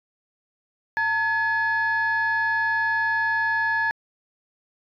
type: tone pair together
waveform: sine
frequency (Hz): 900 / 1700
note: A5 / G#6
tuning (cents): +39 / +40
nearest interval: major seventh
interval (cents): 1101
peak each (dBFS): -24 / -20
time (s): 0.97-3.91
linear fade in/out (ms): 0
effects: tanh soft clip ceiling -16 dBFS

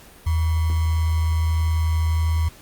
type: tone with sample-and-hold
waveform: sine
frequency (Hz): 80.8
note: E2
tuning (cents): -34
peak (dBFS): -17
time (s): 0.26-2.49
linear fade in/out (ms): 10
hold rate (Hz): 1050
effects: pink hiss -47 dBFS RMS until 2.61 s + Opus 48 kbps

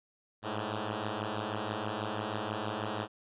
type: beating tone pair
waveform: 5% pulse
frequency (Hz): 103.83 / 110.03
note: G#2 / A2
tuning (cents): 0 / 0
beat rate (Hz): 6.2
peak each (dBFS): -25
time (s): 0.42-3.08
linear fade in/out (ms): 50
effects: resampled to 8000 Hz

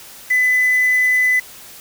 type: tone with quantisation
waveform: sine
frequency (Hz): 2005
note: B6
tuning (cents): +26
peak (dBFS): -12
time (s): 0.3-1.4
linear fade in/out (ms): 10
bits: 5
effects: white hiss -39 dBFS RMS until 1.8 s

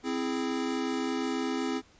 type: chord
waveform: square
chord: C augmented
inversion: none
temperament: equal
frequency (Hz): 261.6 / 329.6 / 415.3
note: C4 / E4 / G#4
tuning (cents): 0 / 0 / 0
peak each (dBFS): -32 / -35 / -36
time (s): 0.03-1.82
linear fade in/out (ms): 50
effects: pink hiss -60 dBFS RMS until 1.99 s + resampled to 16000 Hz

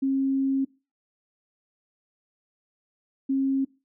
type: tone pair in turn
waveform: sine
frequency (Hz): 270 / 270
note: C#4 / C#4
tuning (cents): -45 / -45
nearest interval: unison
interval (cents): 0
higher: neither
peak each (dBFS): -21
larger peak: neither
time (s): 0.02-0.65 / 3.29-3.65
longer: first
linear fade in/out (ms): 10
effects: noise-tail reverb RT60 0.3 s tail -22 dB re dry

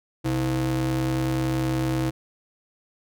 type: ring-modulated tone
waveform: square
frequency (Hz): 95.9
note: G2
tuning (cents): -37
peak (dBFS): -20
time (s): 0.24-2.11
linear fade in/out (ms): 20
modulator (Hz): 227
effects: none

